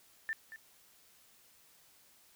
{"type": "tone with echo", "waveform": "sine", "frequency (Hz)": 1781, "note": "A6", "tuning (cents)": 21, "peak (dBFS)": -33, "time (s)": [0.29, 0.33], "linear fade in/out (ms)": 0, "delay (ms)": 230, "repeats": 1, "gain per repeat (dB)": -12, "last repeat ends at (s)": 0.56, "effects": ["white hiss -64 dBFS RMS until 2.35 s"]}